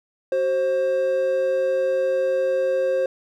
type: tone pair together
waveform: triangle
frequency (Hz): 375.7 / 530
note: F#4 / C5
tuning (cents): +26 / +22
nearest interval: tritone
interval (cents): 596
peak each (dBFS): -26 / -17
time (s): 0.32-3.06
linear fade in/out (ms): 2
effects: none